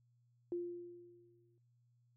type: tone with exponential decay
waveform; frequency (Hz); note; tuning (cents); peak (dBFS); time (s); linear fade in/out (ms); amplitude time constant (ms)
sine; 349.2; F4; 0; -35; 0.52-1.58; 1; 230
effects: noise-tail reverb RT60 0.4 s tail -21 dB re dry + added 120 Hz sine -70 dBFS peak until 2.16 s